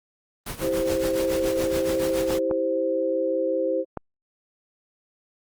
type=noise with tremolo; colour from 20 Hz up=pink; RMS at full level=-30 dBFS; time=0.46-2.39 s; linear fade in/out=5 ms; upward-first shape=triangle; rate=7.1 Hz; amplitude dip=80%
type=chord; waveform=sine; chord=C major; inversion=first; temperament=just; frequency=327 / 392.4 / 523.3 Hz; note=E4 / G4 / C5; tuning=-14 / +2 / 0 cents; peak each=-28 / -29 / -23 dBFS; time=0.6-3.85 s; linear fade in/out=50 ms
type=clicks; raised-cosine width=1 ms; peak=-15 dBFS; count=3; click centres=2.306 / 2.512 / 3.973 s
effects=Opus 24 kbps